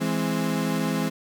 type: chord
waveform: 35% pulse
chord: E augmented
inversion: none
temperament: equal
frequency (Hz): 164.81 / 207.7 / 261.6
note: E3 / G#3 / B#3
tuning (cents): 0 / 0 / 0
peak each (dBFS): -26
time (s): 0-1.1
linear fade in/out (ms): 20
effects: none